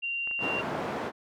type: tone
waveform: sine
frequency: 2769 Hz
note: F7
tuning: 15 cents flat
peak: -29 dBFS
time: 0.02-0.62 s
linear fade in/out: 20 ms
type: clicks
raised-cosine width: 0.5 ms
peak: -30 dBFS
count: 5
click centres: 0.274 / 0.312 / 0.392 / 0.492 / 0.587 s
type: band-pass noise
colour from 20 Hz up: white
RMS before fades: -33 dBFS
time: 0.39-1.12 s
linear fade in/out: 50 ms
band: 150 to 910 Hz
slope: 12 dB/octave
effects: none